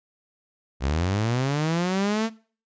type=linear sweep; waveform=sawtooth; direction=up; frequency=61.74 to 229.3 Hz; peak=-18 dBFS; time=0.8-2.3 s; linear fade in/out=50 ms; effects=noise-tail reverb RT60 0.4 s tail -20 dB re dry + resampled to 16000 Hz